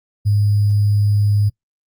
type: tone with sample-and-hold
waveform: sine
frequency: 103 Hz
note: G#2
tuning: 14 cents flat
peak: -12 dBFS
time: 0.25-1.5 s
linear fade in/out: 20 ms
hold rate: 4900 Hz
effects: noise-tail reverb RT60 0.1 s tail -22 dB re dry + Opus 48 kbps